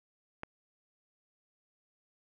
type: click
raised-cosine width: 0.5 ms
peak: -23 dBFS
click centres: 0.434 s
effects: none